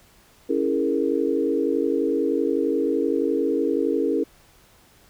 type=chord; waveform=sine; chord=A# half-diminished seventh; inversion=first; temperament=equal; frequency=277.2 / 329.6 / 415.3 / 466.2 Hz; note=C#4 / E4 / G#4 / A#4; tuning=0 / 0 / 0 / 0 cents; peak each=-25 dBFS; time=0.49-4.24 s; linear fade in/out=10 ms; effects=pink hiss -55 dBFS RMS until 5.09 s